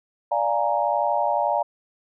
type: chord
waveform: sine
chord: Bb dominant seventh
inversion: first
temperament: equal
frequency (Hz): 587.3 / 698.5 / 830.6 / 932.3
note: D5 / F5 / Ab5 / Bb5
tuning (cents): 0 / 0 / 0 / 0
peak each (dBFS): -25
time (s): 0.31-1.63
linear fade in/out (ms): 10
effects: none